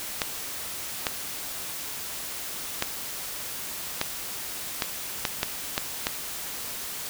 clicks, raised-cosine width 0.2 ms, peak -6 dBFS, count 9, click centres 0.218 / 1.068 / 2.824 / 4.014 / 4.822 / 5.252 / 5.431 / 5.779 / 6.069 s, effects white hiss -35 dBFS RMS until 7.09 s

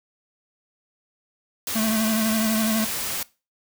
white noise, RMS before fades -28 dBFS, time 1.67-3.23 s, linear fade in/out 2 ms
square tone with vibrato, 220 Hz, A3, in tune, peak -22 dBFS, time 1.75-2.85 s, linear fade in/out 10 ms, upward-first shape triangle, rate 12 Hz, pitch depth 48 cents each way
effects noise-tail reverb RT60 0.3 s tail -21 dB re dry

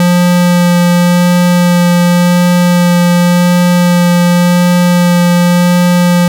square tone with vibrato, 176.1 Hz, F3, 15 cents sharp, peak -6 dBFS, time 0-6.28 s, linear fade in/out 2 ms, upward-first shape sine, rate 0.9 Hz, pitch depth 9 cents each way, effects none

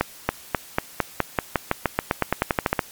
accelerating click train, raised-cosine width 0.5 ms, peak -3 dBFS, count 20, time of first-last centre 0.01-2.792 s, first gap 280 ms, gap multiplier 0.92, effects white hiss -44 dBFS RMS until 2.91 s + MP3 96 kbps

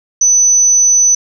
sine tone, 6000 Hz, F#8, 23 cents sharp, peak -6 dBFS, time 0.21-1.15 s, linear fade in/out 5 ms, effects none

